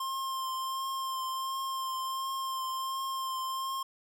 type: tone with vibrato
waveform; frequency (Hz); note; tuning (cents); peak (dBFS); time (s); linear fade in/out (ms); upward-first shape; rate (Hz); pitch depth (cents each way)
square; 1058; C6; +19; -33; 0-3.83; 5; triangle; 1.4; 20
effects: 12-bit